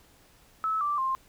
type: tone with pitch steps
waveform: sine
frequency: 1300 / 1171.6 / 1055.9 Hz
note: E6 / D6 / C6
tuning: -24 / -5 / +15 cents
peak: -25 dBFS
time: 0.64-1.15 s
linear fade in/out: 0 ms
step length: 170 ms
effects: pink hiss -59 dBFS RMS until 1.28 s

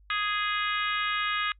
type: harmonic tone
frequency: 415.3 Hz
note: G#4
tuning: in tune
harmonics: 3 / 4 / 5 / 6 / 7 / 8 / 9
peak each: -30 / -32 / -34 / -36 / -37 / -38 / -39 dBFS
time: 0.1-1.52 s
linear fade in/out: 2 ms
effects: noise-tail reverb RT60 0.1 s tail -26 dB re dry + added 50 Hz sine -54 dBFS peak until 1.59 s

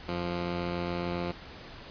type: tone pair together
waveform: 10% pulse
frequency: 87.31 / 174.61 Hz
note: F2 / F3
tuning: 0 / 0 cents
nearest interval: octave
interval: 1200 cents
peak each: -27 / -27 dBFS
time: 0.08-1.32 s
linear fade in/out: 10 ms
effects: pink hiss -46 dBFS RMS until 1.9 s + resampled to 11025 Hz

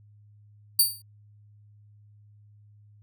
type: tone with exponential decay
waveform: 5% pulse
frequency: 4615 Hz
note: D8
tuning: 31 cents flat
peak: -7 dBFS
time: 0.79-1.02 s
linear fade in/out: 5 ms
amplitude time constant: 50 ms
effects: added 104 Hz sine -52 dBFS peak until 3.02 s

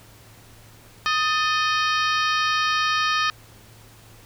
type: harmonic tone with a mistuned harmonic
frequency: 624 Hz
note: D#5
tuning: 5 cents sharp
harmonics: 2 / 3 / 4 / 5 / 6 / 7 / 8 / 9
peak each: -22 / -26 / -28 / -30 / -32 / -33 / -34 / -35 dBFS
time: 1.06-3.3 s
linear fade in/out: 0 ms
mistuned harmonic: 3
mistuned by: -86 cents
effects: added 110 Hz sine -50 dBFS peak until 4.25 s + pink hiss -50 dBFS RMS until 4.25 s

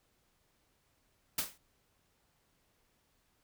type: noise with exponential decay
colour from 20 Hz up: white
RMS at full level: -29 dBFS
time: 1.38-1.58 s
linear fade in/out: 5 ms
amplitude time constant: 42 ms
effects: pink hiss -74 dBFS RMS until 3.43 s

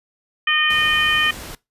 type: harmonic tone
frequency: 613 Hz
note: D#5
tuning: 26 cents flat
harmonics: 2 / 3 / 4 / 5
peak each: -24 / -19 / -20 / -20 dBFS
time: 0.47-1.31 s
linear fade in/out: 5 ms
type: noise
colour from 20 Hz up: pink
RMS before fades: -34 dBFS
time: 0.7-1.55 s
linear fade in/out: 2 ms
effects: noise-tail reverb RT60 0.2 s tail -21 dB re dry + resampled to 32000 Hz

